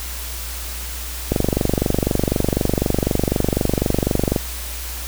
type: click train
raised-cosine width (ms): 2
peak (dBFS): -3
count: 74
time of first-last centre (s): 1.32-4.362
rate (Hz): 24
effects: added 60 Hz sine -29 dBFS peak until 5.07 s + white hiss -31 dBFS RMS until 5.07 s